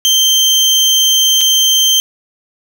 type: tone with dropouts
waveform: 30% pulse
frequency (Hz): 3136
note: G7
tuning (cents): 0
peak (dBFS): -5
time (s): 0.05-2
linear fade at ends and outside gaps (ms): 0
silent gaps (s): 1.409-1.413
effects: none